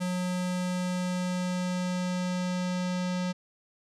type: tone with low-pass filter sweep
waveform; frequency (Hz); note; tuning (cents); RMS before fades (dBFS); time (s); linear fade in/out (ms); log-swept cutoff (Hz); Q
square; 181.1; F#3; -37; -30; 0-3.33; 20; 9300 to 5800; 1.3
effects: none